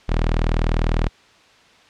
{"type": "tone", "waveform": "sawtooth", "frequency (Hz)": 40, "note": "D#1", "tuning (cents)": 49, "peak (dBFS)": -13, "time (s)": [0.08, 1.09], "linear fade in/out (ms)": 20, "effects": ["white hiss -51 dBFS RMS until 1.89 s", "low-pass 4000 Hz 12 dB/octave"]}